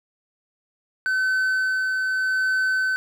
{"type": "tone with tremolo", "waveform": "triangle", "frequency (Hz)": 1523, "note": "F#6", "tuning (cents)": 50, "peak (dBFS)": -17, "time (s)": [1.06, 2.96], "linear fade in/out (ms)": 0, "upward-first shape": "sine", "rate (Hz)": 0.82, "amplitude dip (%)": 25, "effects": []}